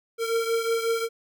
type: beating tone pair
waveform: square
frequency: 456.5 / 462 Hz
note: A#4 / A#4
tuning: -36 / -16 cents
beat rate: 5.5 Hz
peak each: -25 / -30 dBFS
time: 0.18-1.09 s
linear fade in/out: 50 ms
effects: none